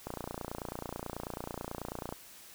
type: click train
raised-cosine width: 1 ms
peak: -23 dBFS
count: 61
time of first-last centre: 0.07-2.125 s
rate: 29.2 Hz
effects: white hiss -53 dBFS RMS until 2.54 s